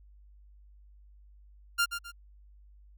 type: tone with echo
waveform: sawtooth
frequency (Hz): 1396.9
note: F6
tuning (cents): 0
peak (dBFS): -20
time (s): 1.78-1.86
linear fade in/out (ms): 20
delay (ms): 130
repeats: 2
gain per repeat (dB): -9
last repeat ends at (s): 2.12
effects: added 50 Hz sine -53 dBFS peak until 2.97 s